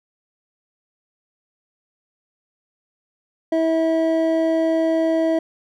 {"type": "tone pair together", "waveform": "triangle", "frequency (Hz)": [324.8, 648.2], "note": ["E4", "E5"], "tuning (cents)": [-26, -29], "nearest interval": "octave", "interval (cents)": 1197, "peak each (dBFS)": -17, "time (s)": [3.52, 5.39], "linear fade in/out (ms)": 5, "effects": []}